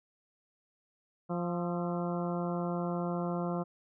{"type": "harmonic tone with a mistuned harmonic", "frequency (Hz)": 174.61, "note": "F3", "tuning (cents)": 0, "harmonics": [1, 2, 3, 4, 5, 6, 7, 8], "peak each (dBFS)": [-33, -38, -39, -40, -47, -44, -47, -48], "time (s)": [1.29, 3.64], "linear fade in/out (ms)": 20, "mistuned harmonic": 8, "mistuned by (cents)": -61, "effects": []}